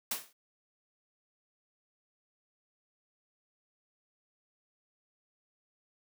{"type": "noise with exponential decay", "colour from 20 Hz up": "white", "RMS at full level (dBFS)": -30, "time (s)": [0.11, 0.33], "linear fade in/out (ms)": 5, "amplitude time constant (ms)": 46, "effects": ["high-pass 200 Hz 12 dB/octave"]}